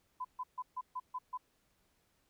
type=tone bursts; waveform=sine; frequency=1008 Hz; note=B5; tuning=35 cents sharp; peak=-36 dBFS; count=7; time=0.2-1.376 s; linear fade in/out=10 ms; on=48 ms; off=140 ms; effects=pink hiss -75 dBFS RMS until 2.29 s